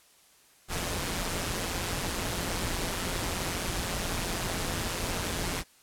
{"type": "noise with amplitude modulation", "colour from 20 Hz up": "pink", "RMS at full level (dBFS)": -29, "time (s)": [0.68, 5.64], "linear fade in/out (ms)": 50, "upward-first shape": "sine", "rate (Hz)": 175, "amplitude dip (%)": 60, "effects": ["white hiss -60 dBFS RMS until 5.82 s", "low-pass 12000 Hz 12 dB/octave"]}